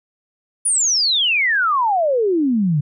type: exponential sweep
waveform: sine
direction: down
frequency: 9956 to 138.59 Hz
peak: -14 dBFS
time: 0.65-2.81 s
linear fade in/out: 10 ms
effects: none